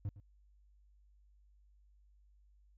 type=tone with echo; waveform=triangle; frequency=100.6 Hz; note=G2; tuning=45 cents sharp; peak=-33 dBFS; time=0.05-0.09 s; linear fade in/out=0 ms; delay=110 ms; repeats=1; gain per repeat=-15 dB; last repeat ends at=0.2 s; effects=added 50 Hz sine -63 dBFS peak until 2.77 s